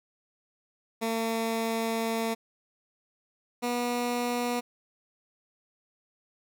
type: tone pair in turn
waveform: 15% pulse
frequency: 226.4 / 242.6 Hz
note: A3 / B3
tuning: +50 / -31 cents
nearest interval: minor second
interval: 119 cents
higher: second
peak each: -21 dBFS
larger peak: neither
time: 1.01-2.35 / 3.62-4.61 s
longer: first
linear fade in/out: 20 ms
effects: none